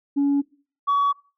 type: tone pair in turn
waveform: sine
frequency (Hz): 282.2 / 1131.4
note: C#4 / C#6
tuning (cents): +31 / +35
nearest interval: 2 octaves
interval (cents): 2404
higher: second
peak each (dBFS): -15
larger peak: neither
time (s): 0.16-0.42 / 0.87-1.13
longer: neither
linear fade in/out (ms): 20
effects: noise-tail reverb RT60 0.4 s tail -21 dB re dry + tanh soft clip ceiling -15 dBFS

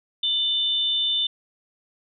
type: tone pair together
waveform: sine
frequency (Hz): 2980 / 3567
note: F#7 / A7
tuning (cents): +12 / +23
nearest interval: minor third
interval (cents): 311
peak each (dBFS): -27 / -21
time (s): 0.23-1.27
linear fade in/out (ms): 5
effects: none

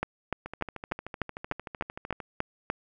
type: two click trains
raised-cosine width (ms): 0.5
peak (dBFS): -22 / -13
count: 24 / 10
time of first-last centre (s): 0.46-2.202 / 0.03-2.701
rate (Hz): 13.2 / 3.37
effects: none

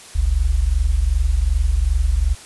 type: tone pair together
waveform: sine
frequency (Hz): 46.68 / 69.3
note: F#1 / C#2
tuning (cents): +16 / 0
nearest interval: perfect fifth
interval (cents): 684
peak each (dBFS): -17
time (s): 0.15-2.35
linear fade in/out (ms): 10
effects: white hiss -40 dBFS RMS until 2.45 s + resampled to 24000 Hz

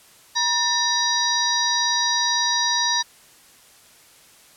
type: harmonic tone with a mistuned harmonic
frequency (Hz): 958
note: A#5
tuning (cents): +47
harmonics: 1 / 2 / 4 / 5 / 6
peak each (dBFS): -25 / -26 / -24 / -25 / -25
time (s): 0.35-3.03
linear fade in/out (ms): 20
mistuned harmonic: 2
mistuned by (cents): -110
effects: white hiss -51 dBFS RMS until 4.56 s + low-pass 12000 Hz 12 dB/octave

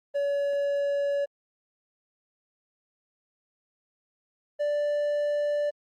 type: tone pair in turn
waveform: triangle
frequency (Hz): 567 / 586.7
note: C#5 / D5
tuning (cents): +39 / -2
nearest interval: minor second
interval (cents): 59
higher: second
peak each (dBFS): -22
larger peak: neither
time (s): 0.14-1.26 / 4.59-5.71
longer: neither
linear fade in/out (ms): 20
effects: Opus 24 kbps

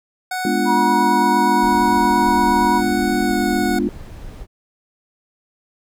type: tone with pitch glide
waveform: 25% pulse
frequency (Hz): 740 to 733.6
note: F#5 to F#5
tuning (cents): 0 to -15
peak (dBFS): -18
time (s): 0.31-3.79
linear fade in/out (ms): 5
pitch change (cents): -15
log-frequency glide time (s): 3.25-3.33
type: chord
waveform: sine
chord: G# diminished seventh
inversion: none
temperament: equal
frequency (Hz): 207.7 / 246.9 / 293.7 / 349.2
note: G#3 / B3 / D4 / F4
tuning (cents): 0 / 0 / 0 / 0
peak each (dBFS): -22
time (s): 0.45-3.89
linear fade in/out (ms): 2
type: tone with vibrato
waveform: sine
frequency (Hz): 961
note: B5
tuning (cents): -48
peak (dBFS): -15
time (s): 0.65-2.82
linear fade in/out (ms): 50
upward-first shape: triangle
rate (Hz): 8.7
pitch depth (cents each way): 24
type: noise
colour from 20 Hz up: brown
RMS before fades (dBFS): -34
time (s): 1.6-4.47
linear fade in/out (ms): 50
effects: none

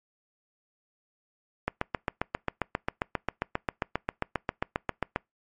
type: click train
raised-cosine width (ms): 0.5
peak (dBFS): -11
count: 27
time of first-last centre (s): 1.68-5.161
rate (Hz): 7.47
effects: noise-tail reverb RT60 0.2 s tail -26 dB re dry + MP3 48 kbps

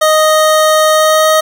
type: tone with pitch glide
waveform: 25% pulse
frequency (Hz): 622.3 to 627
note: D#5 to D#5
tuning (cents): 0 to +13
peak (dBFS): -3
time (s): 0.01-1.41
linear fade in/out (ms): 10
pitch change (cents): +13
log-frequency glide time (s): 0.92-1.29
effects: none

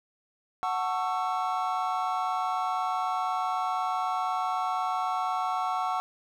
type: chord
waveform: triangle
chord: F# minor seventh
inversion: none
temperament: just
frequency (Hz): 740 / 888 / 1110 / 1332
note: F#5 / A5 / C#6 / E6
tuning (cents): 0 / +16 / +2 / +18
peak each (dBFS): -28 / -33 / -30 / -32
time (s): 0.63-6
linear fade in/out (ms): 0
effects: none

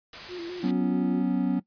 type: noise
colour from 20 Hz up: white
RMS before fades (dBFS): -39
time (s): 0.13-0.71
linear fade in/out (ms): 2
type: tone with vibrato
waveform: sine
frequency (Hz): 349.2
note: F4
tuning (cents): 0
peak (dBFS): -33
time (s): 0.28-1.24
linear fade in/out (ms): 50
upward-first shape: square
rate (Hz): 4.7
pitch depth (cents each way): 49
type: chord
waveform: triangle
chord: F# suspended fourth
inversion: none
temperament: just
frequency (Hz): 185 / 246.7 / 277.5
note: F#3 / B3 / C#4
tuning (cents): 0 / -2 / +2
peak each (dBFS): -25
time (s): 0.63-1.6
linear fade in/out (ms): 10
effects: noise-tail reverb RT60 0.1 s tail -19 dB re dry + resampled to 11025 Hz

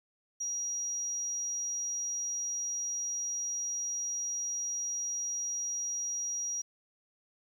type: tone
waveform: sine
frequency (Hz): 5740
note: F8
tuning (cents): +47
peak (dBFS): -32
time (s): 0.4-6.62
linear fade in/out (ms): 10
effects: 10-bit

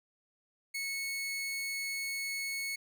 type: tone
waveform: sawtooth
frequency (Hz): 2201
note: C#7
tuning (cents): -13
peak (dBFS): -31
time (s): 0.74-2.76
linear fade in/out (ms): 10
effects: none

